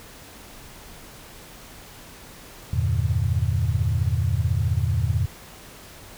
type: chord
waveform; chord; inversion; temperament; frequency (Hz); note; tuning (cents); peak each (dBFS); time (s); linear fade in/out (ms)
sine; E half-diminished seventh; none; equal; 82.41 / 98 / 116.54 / 146.83; E2 / G2 / Bb2 / D3; 0 / 0 / 0 / 0; -24 / -25 / -24 / -29; 2.73-5.26; 5
effects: pink hiss -44 dBFS RMS until 6.17 s